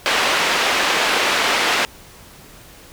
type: band-pass noise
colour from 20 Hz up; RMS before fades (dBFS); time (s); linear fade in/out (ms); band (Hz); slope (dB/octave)
white; -18; 0.06-1.85; 0; 340 to 2900; 12
effects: pink hiss -43 dBFS RMS until 2.92 s